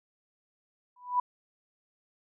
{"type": "tone with exponential growth", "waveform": "sine", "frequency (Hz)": 987.8, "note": "B5", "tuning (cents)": 0, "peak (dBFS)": -20, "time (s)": [0.96, 1.2], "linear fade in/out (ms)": 5, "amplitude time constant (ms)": 51, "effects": []}